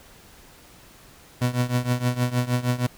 30% pulse tone with tremolo, 123.47 Hz, B2, in tune, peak -15 dBFS, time 1.41-2.87 s, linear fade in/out 10 ms, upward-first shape triangle, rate 6.4 Hz, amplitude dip 90%, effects pink hiss -50 dBFS RMS until 2.97 s

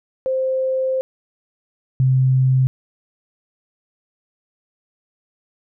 sine tone pair in turn, 523 / 130.5 Hz, C5 / C3, -1 / -4 cents, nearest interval 2 octaves, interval 2403 cents, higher first, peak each -17 / -12 dBFS, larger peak second, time 0.26-1.01 / 2-2.67 s, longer first, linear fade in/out 0 ms, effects none

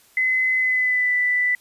sine tone with pitch glide, 2034 to 1984.1 Hz, C7 to B6, -50 to +7 cents, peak -17 dBFS, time 0.17-1.55 s, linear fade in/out 2 ms, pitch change -43 cents, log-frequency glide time 0.57-1.14 s, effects white hiss -55 dBFS RMS until 1.6 s + resampled to 32000 Hz

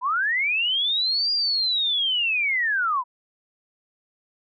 sine linear two-way sweep, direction up then down, 952 to 4856 to 952 Hz, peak -20 dBFS, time 0.01-3.04 s, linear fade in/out 50 ms, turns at 1.32 s, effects none

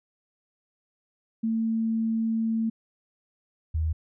sine tone pair in turn, 224.6 / 79.41 Hz, A3 / D#2, +36 / +36 cents, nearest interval octave + tritone, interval 1800 cents, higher first, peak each -23 / -23 dBFS, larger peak neither, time 1.43-2.7 / 3.74-3.93 s, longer first, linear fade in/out 10 ms, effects none

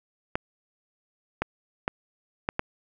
clicks, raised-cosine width 0.5 ms, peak -10 dBFS, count 5, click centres 0.355 / 1.42 / 1.879 / 2.489 / 2.594 s, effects none

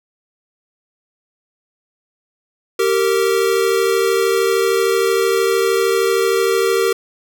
square tone pair together, 388.5 / 461.6 Hz, G4 / A#4, -16 / -17 cents, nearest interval minor third, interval 299 cents, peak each -17 / -17 dBFS, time 2.79-6.93 s, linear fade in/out 5 ms, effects none

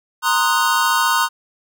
square chord, C half-diminished seventh, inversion third, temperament equal, 932.3 / 1046.5 / 1244.5 / 1480 Hz, Bb5 / C6 / Eb6 / Gb6, 0 / 0 / 0 / 0 cents, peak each -21 dBFS, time 0.22-1.29 s, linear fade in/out 50 ms, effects none

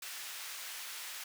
pink high-pass noise, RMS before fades -44 dBFS, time 0.02-1.24 s, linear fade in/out 5 ms, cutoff 1600 Hz, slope 12 dB/octave, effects none

